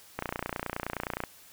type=click train; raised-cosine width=0.5 ms; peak=-16 dBFS; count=32; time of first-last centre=0.19-1.237 s; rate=29.6 Hz; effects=white hiss -54 dBFS RMS until 1.52 s